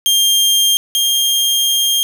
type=tone pair in turn; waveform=sawtooth; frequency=3200 / 3213 Hz; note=G7 / G7; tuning=+35 / +42 cents; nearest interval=unison; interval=7 cents; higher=second; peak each=-7 / -9 dBFS; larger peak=first; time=0.06-0.77 / 0.95-2.03 s; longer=second; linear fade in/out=0 ms; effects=7-bit